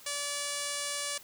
5% pulse tone with low-pass filter, 576 Hz, D5, 34 cents flat, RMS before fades -35 dBFS, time 0.06-1.18 s, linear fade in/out 5 ms, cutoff 10000 Hz, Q 4.3, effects white hiss -53 dBFS RMS until 1.23 s

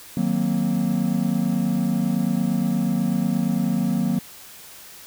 triangle chord, C half-diminished seventh, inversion first, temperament equal, 155.56 / 185 / 233.1 / 261.6 Hz, Eb3 / Gb3 / Bb3 / C4, 0 / 0 / 0 / 0 cents, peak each -26 / -21 / -21 / -27 dBFS, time 0.17-4.19 s, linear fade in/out 2 ms, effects white hiss -43 dBFS RMS until 5.06 s

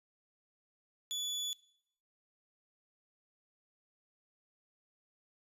30% pulse tone, 3440 Hz, A7, 40 cents flat, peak -33 dBFS, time 1.11-1.53 s, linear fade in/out 0 ms, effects noise-tail reverb RT60 0.7 s tail -20 dB re dry + resampled to 32000 Hz

